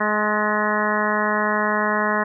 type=harmonic tone with a mistuned harmonic; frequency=210.9 Hz; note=G#3; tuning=27 cents sharp; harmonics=1 / 2 / 3 / 4 / 5 / 6 / 7 / 8 / 9; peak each=-26 / -28 / -26 / -29 / -24 / -29 / -28 / -27 / -28 dBFS; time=0-2.24 s; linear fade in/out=10 ms; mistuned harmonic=8; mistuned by=+22 cents; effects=none